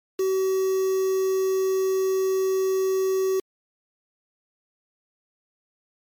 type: tone with quantisation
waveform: triangle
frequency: 380 Hz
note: F#4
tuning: 46 cents sharp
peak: -18 dBFS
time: 0.19-3.4 s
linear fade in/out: 5 ms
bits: 6
effects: MP3 96 kbps